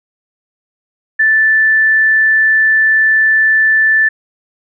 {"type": "tone", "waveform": "sine", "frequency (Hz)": 1759, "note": "A6", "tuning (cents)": -1, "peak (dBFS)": -7, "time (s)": [1.19, 4.09], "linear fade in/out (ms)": 10, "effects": []}